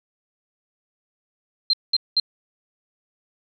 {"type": "tone bursts", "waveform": "sine", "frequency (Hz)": 4157, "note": "C8", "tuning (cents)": -12, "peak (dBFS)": -15, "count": 3, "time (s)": [1.7, 2.199], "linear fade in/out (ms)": 2, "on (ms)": 33, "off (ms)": 200, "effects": []}